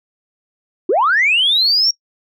sine linear sweep, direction up, 314.2 to 5630 Hz, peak -10 dBFS, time 0.89-1.91 s, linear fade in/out 5 ms, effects noise-tail reverb RT60 0.1 s tail -24 dB re dry + tanh soft clip ceiling -6 dBFS

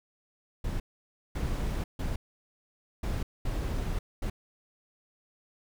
brown noise bursts at uneven times, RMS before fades -31 dBFS, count 6, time 0.64-0.8 / 1.35-1.84 / 1.99-2.16 / 3.03-3.23 / 3.45-3.99 / 4.22-4.3 s, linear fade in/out 5 ms, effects none

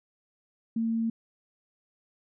sine tone, 227 Hz, A#3, 46 cents flat, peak -25 dBFS, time 0.76-1.1 s, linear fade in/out 5 ms, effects none

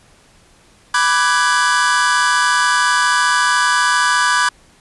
45% pulse chord, G# half-diminished seventh, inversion first, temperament equal with one note detuned, 987.8 / 1174.7 / 1506.7 / 1661.2 Hz, B5 / D6 / F#6 / G#6, 0 / 0 / +31 / 0 cents, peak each -18 dBFS, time 0.94-4.49 s, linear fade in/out 5 ms, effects pink hiss -50 dBFS RMS until 4.8 s + resampled to 24000 Hz

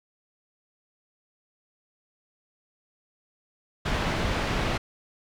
pink low-pass noise, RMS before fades -27 dBFS, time 3.85-4.78 s, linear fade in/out 10 ms, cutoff 3300 Hz, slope 12 dB/octave, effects none

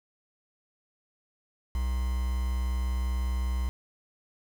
triangle tone with quantisation, 62.7 Hz, B1, 27 cents sharp, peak -24 dBFS, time 1.75-3.69 s, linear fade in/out 0 ms, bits 7, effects none

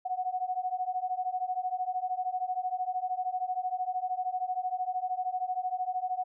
sine beating tone pair, 730 / 743 Hz, F#5 / F#5, -24 / +7 cents, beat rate 13 Hz, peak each -33 / -32 dBFS, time 0.05-6.24 s, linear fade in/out 10 ms, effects none

